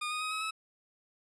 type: tone with pitch steps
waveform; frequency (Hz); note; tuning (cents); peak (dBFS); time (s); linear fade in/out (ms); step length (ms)
20% pulse; 1221 / 1239.5 / 1258.2 / 1277.3 / 1296.6; D#6 / D#6 / D#6 / D#6 / E6; -33 / -7 / +19 / +45 / -29; -28; 0.01-0.51; 10; 100
effects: resampled to 22050 Hz